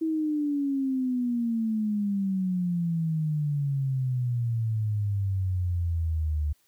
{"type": "exponential sweep", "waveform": "sine", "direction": "down", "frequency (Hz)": [324.3, 73.3], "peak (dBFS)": -24, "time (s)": [0.01, 6.53], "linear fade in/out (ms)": 10, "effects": ["white hiss -67 dBFS RMS until 6.67 s"]}